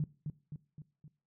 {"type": "tone with echo", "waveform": "sine", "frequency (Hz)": 150, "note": "D3", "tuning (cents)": 37, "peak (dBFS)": -29, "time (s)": [0, 0.04], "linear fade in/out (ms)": 2, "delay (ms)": 260, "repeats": 4, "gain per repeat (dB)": -5, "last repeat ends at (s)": 1.08, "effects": ["noise-tail reverb RT60 0.4 s tail -19 dB re dry"]}